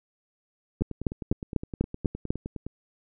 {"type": "two click trains", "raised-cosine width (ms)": 3, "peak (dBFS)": [-10, -21], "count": [7, 19], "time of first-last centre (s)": [[0.82, 2.305], [0.81, 2.666]], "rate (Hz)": [4.04, 9.7], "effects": []}